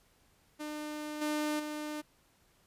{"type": "tone with level steps", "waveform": "sawtooth", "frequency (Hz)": 301.4, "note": "D4", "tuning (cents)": 45, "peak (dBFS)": [-34, -27, -33], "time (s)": [0.59, 2.02], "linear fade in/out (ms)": 20, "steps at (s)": [1.21, 1.59], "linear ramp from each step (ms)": 10, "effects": ["pink hiss -68 dBFS RMS until 2.66 s", "resampled to 32000 Hz"]}